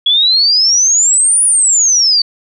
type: exponential two-way sweep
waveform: sine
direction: up then down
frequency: 3333 to 9870 to 4521 Hz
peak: -7 dBFS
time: 0.06-2.22 s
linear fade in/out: 5 ms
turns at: 1.44 s
effects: none